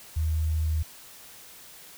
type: tone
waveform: sine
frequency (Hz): 78.8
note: D#2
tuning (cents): +23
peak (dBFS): -23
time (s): 0.16-0.83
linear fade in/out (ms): 10
effects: white hiss -48 dBFS RMS until 1.97 s